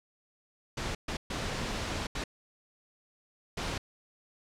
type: noise bursts at uneven times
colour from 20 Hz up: pink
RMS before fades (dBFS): -34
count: 5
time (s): 0.77-0.95 / 1.08-1.17 / 1.3-2.07 / 2.15-2.24 / 3.57-3.78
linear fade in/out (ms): 5
effects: low-pass 6000 Hz 12 dB/octave